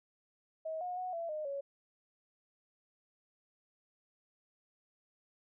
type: tone with pitch steps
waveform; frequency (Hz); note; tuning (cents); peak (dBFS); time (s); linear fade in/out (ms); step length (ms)
sine; 638 / 721 / 735 / 672 / 613 / 558; D#5 / F#5 / F#5 / E5 / D#5 / C#5; +43 / -45 / -12 / +33 / -26 / +11; -36; 0.65-1.61; 10; 160
effects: none